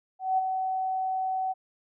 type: tone with ADSR envelope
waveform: sine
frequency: 755 Hz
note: F#5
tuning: 35 cents sharp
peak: -20 dBFS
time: 0.19-1.54 s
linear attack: 190 ms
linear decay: 21 ms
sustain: -6 dB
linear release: 28 ms
effects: none